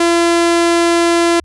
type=tone; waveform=sawtooth; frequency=340 Hz; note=F4; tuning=46 cents flat; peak=-6 dBFS; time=0-1.4 s; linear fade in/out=5 ms; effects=added 74 Hz sine -41 dBFS peak until 1.44 s + resampled to 24000 Hz